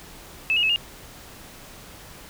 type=tone with pitch steps; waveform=sine; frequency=2615 / 2870 / 2590 / 2833 Hz; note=E7 / F7 / E7 / F7; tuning=-15 / +47 / -31 / +24 cents; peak=-18 dBFS; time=0.5-0.76 s; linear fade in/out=0 ms; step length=65 ms; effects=pink hiss -44 dBFS RMS until 2.29 s